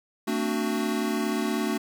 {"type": "chord", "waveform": "square", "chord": "D dominant seventh", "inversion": "second", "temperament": "equal with one note detuned", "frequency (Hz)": [224.5, 261.6, 293.7, 370], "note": ["A3", "C4", "D4", "F#4"], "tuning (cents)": [35, 0, 0, 0], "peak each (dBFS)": [-29, -35, -31, -32], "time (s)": [0.27, 1.78], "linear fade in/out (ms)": 10, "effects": []}